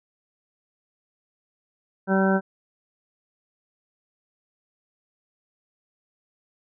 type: harmonic tone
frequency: 192.3 Hz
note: G3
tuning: 33 cents flat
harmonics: 1 / 2 / 3 / 4 / 5 / 7 / 8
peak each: -20 / -25 / -26 / -29 / -32 / -32 / -28 dBFS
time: 2.07-2.41 s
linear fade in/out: 50 ms
effects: none